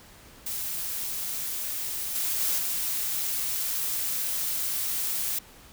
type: noise with level steps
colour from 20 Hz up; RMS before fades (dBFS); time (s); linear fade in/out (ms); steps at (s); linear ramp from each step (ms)
blue; -32 / -28 / -26 / -29; 0.46-5.39; 5; 2.15 / 2.4 / 2.58; 10
effects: pink hiss -51 dBFS RMS until 5.72 s